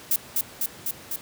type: noise with echo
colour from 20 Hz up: violet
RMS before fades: -21 dBFS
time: 0.11-0.16 s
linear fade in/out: 2 ms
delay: 250 ms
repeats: 4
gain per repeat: -2 dB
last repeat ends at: 1.16 s
effects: pink hiss -44 dBFS RMS until 1.21 s + high-pass 100 Hz 12 dB/octave